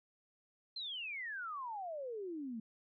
sine exponential sweep, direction down, 4200 to 215.2 Hz, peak -40 dBFS, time 0.76-2.6 s, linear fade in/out 5 ms, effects none

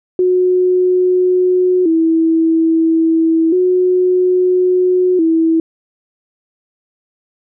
sine tone with vibrato, 344.7 Hz, F4, 23 cents flat, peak -9 dBFS, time 0.19-5.6 s, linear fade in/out 2 ms, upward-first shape square, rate 0.3 Hz, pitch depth 99 cents each way, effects none

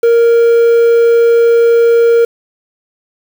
triangle tone with quantisation, 466.2 Hz, A#4, in tune, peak -3 dBFS, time 0.03-2.25 s, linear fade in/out 5 ms, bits 5, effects none

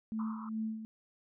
sine tone with tremolo, 220 Hz, A3, in tune, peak -32 dBFS, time 0.12-0.85 s, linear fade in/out 0 ms, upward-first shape sine, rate 2.5 Hz, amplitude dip 65%
pink band-pass noise, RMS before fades -48 dBFS, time 0.19-0.49 s, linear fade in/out 2 ms, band 940 to 1300 Hz, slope 96 dB/octave
effects none

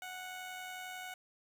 15% pulse tone with amplitude modulation, 738 Hz, F#5, 5 cents flat, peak -35 dBFS, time 0.02-1.14 s, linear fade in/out 2 ms, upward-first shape sine, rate 91.1 Hz, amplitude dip 30%, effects 11-bit

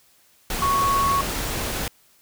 sine tone in noise, 1108.7 Hz, C#6, in tune, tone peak -18 dBFS, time 0.62-1.21 s, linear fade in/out 2 ms, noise pink, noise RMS -27 dBFS, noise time 0.5-1.88 s, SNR +6 dB, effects white hiss -58 dBFS RMS until 2.21 s

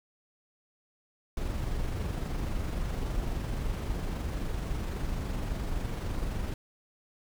brown noise with amplitude modulation, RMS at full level -31 dBFS, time 1.37-6.54 s, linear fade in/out 2 ms, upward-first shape sine, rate 23.7 Hz, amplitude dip 30%, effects none

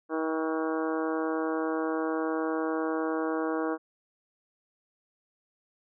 harmonic tone with a mistuned harmonic, 159.4 Hz, D#3, 42 cents sharp, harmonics 2 / 3 / 4 / 5 / 6 / 7 / 8 / 9 / 10, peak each -30 / -32 / -37 / -39 / -42 / -38 / -44 / -41 / -46 dBFS, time 0.09-3.78 s, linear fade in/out 50 ms, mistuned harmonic 8, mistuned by +48 cents, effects none

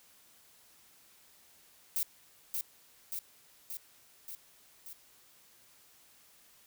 violet noise with echo, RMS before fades -32 dBFS, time 1.96-2.03 s, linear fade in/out 0 ms, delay 580 ms, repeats 5, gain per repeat -3 dB, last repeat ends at 4.93 s, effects white hiss -62 dBFS RMS until 6.66 s

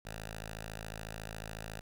5% pulse tone with notch filter, 54 Hz, A1, 32 cents flat, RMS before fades -44 dBFS, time 0.05-1.81 s, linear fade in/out 5 ms, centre 320 Hz, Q 0.6, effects none

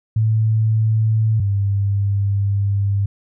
sine tone pair in turn, 110 / 99.91 Hz, A2 / G2, 0 / +33 cents, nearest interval major second, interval 167 cents, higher first, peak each -13 / -15 dBFS, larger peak first, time 0.16-1.4 / 1.4-3.06 s, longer second, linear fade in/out 5 ms, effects none

